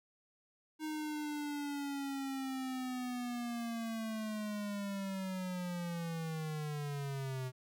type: linear sweep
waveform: square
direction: down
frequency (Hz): 311.7 to 127.2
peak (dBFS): -38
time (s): 0.79-7.52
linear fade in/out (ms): 50
effects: none